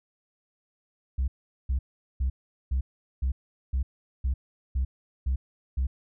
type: tone bursts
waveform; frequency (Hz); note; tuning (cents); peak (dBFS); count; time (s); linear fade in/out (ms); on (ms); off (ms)
sine; 65.41; C2; 0; -21; 10; 1.18-5.87; 10; 100; 410
effects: tanh soft clip ceiling -21 dBFS